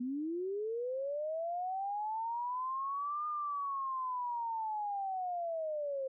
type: linear two-way sweep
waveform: sine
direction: up then down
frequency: 239 to 1217 to 524 Hz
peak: -34 dBFS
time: 0-6.08 s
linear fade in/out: 10 ms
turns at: 3.27 s
effects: none

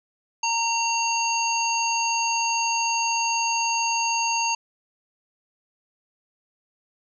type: harmonic tone with a mistuned harmonic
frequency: 924 Hz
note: A#5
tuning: 16 cents flat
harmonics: 1 / 3 / 5 / 7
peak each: -24 / -27 / -30 / -28 dBFS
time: 0.43-4.55 s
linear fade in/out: 5 ms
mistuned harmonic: 3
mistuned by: -16 cents
effects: none

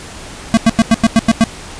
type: tone bursts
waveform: square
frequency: 226.3 Hz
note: A3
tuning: 49 cents sharp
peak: -6 dBFS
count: 8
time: 0.54-1.439 s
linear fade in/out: 0 ms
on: 31 ms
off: 93 ms
effects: pink hiss -31 dBFS RMS until 1.79 s + resampled to 22050 Hz

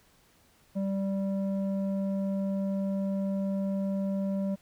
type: tone with low-pass filter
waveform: square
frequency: 195.2 Hz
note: G3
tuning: 7 cents flat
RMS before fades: -30 dBFS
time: 0.75-4.56 s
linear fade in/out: 20 ms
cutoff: 490 Hz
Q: 1.9
effects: pink hiss -63 dBFS RMS until 4.61 s

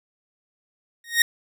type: tone with exponential growth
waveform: sawtooth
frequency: 1864.7 Hz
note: A#6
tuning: in tune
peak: -7 dBFS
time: 1.04-1.22 s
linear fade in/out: 2 ms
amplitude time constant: 39 ms
effects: none

